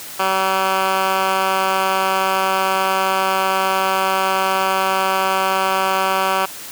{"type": "tone with band-pass filter", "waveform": "10% pulse", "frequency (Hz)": 190.6, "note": "G3", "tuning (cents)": -48, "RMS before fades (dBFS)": -18, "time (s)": [0.19, 6.46], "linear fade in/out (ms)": 10, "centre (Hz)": 1500, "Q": 0.97, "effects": ["white hiss -33 dBFS RMS until 6.71 s", "high-pass 100 Hz 12 dB/octave"]}